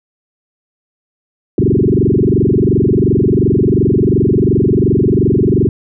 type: tone with frequency modulation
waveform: sine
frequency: 246.9 Hz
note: B3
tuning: in tune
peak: -8 dBFS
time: 1.58-5.69 s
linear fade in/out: 2 ms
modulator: 22.8 Hz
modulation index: 7.1
effects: none